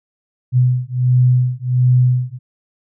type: beating tone pair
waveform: sine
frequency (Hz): 124.9 / 126.3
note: B2 / B2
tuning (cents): +20 / +39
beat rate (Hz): 1.4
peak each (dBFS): -14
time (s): 0.52-2.39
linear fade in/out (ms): 50
effects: none